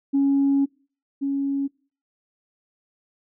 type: tone pair in turn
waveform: sine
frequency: 277.2 / 277.2 Hz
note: C#4 / C#4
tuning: 0 / 0 cents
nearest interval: unison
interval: 0 cents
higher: neither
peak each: -15 / -21 dBFS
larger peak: first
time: 0.13-0.66 / 1.21-1.68 s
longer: first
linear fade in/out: 20 ms
effects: noise-tail reverb RT60 0.4 s tail -23 dB re dry + tanh soft clip ceiling -13 dBFS